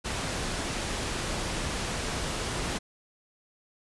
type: low-pass noise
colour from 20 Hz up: pink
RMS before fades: -32 dBFS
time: 0.04-2.79 s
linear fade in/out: 20 ms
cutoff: 9800 Hz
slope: 12 dB/octave
effects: resampled to 24000 Hz